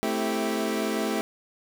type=chord; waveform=25% pulse; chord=A minor seventh; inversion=none; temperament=equal with one note detuned; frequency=220 / 261.6 / 327.4 / 392 Hz; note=A3 / C4 / E4 / G4; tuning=0 / 0 / -12 / 0 cents; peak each=-25 / -29 / -28 / -28 dBFS; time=0.03-1.21 s; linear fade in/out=0 ms; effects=none